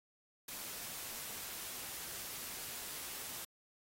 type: noise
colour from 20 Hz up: white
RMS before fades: -45 dBFS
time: 0.48-3.45 s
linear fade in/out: 5 ms
effects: AAC 48 kbps